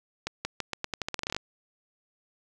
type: accelerating click train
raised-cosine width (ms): 0.2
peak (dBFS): -13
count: 16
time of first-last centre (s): 0.27-1.365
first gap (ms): 180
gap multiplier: 0.85
effects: none